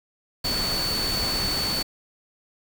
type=tone in noise; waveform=sine; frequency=4468 Hz; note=C#8; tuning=13 cents sharp; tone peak=-25 dBFS; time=0.44-1.83 s; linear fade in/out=10 ms; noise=pink; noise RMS=-29 dBFS; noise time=0.44-1.83 s; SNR=+1 dB; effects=none